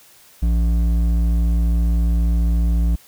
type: tone with hard clipping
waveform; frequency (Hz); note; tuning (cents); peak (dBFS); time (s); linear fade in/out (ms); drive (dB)
triangle; 57.3; A#1; -29; -16; 0.42-2.96; 10; 12
effects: white hiss -49 dBFS RMS until 3.07 s